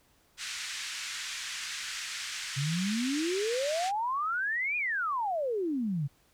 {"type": "band-pass noise", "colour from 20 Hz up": "pink", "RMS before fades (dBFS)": -38, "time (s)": [0.37, 3.92], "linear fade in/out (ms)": 50, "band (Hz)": [1600, 7900], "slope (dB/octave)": 24}
{"type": "exponential two-way sweep", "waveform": "sine", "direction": "up then down", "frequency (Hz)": [132.6, 2489, 132.6], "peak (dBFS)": -28, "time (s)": [2.56, 6.08], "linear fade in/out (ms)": 20, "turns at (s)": 4.77}
{"effects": ["pink hiss -66 dBFS RMS until 6.33 s"]}